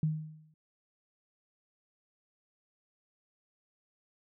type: tone with exponential decay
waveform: sine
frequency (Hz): 155.56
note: D#3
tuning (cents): 0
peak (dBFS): -24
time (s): 0.03-0.54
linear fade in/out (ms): 2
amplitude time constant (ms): 110
effects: none